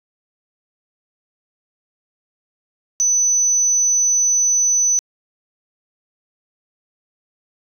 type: tone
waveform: sine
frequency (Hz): 6000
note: F#8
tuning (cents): +23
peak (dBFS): -12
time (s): 3-4.99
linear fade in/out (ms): 0
effects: tanh soft clip ceiling -9 dBFS